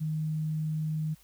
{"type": "tone", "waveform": "sine", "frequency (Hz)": 155.56, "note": "D#3", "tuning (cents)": 0, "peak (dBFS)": -28, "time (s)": [0, 1.15], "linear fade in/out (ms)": 20, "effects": ["added 50 Hz sine -62 dBFS peak until 1.23 s", "white hiss -61 dBFS RMS until 1.23 s"]}